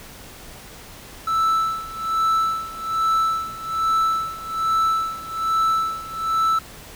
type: tone with tremolo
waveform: triangle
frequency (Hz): 1318.5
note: E6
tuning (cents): 0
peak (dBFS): -14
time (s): 1.27-6.59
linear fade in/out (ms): 5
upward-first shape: sine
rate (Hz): 1.2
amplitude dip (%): 85
effects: pink hiss -41 dBFS RMS until 6.95 s